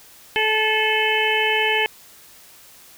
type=harmonic tone; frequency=434.2 Hz; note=A4; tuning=23 cents flat; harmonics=1 / 2 / 4 / 5 / 6 / 7; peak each=-24 / -24 / -24 / -24 / -24 / -24 dBFS; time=0.36-1.86 s; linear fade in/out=0 ms; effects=white hiss -47 dBFS RMS until 2.97 s